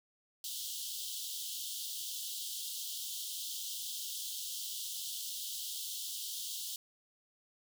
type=high-pass noise; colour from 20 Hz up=pink; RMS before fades=-41 dBFS; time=0.44-6.76 s; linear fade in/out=2 ms; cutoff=3000 Hz; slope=96 dB/octave; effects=none